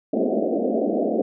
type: band-pass noise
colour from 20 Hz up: pink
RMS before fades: -22 dBFS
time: 0.13-1.22 s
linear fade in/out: 5 ms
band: 200 to 700 Hz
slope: 96 dB/octave
effects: none